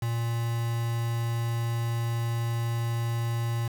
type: tone with quantisation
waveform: triangle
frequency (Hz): 116.54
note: A#2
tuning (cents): 0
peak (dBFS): -24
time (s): 0.02-3.68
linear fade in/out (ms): 5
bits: 6
effects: none